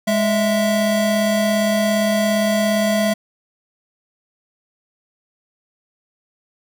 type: tone pair together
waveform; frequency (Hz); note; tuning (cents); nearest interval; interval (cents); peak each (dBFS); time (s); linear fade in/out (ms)
square; 207.3 / 659.3; G#3 / E5; -3 / 0; octave + minor sixth; 2003; -19; 0.07-3.14; 10
effects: none